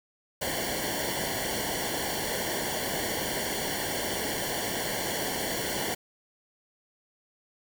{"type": "noise with comb filter", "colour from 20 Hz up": "pink", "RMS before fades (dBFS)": -31, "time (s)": [0.41, 5.95], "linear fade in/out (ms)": 10, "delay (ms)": 0.79, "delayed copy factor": -0.9, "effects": []}